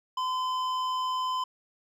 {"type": "tone with hard clipping", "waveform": "sine", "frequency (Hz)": 1021, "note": "C6", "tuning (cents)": -43, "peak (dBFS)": -29, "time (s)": [0.17, 1.44], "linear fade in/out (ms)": 5, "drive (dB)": 10, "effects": []}